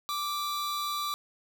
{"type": "tone pair together", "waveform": "45% pulse", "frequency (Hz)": [1174.7, 3951], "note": ["D6", "B7"], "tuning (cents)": [0, 0], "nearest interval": "octave + major sixth", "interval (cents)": 2100, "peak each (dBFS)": [-31, -37], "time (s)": [0.09, 1.14], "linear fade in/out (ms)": 0, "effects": []}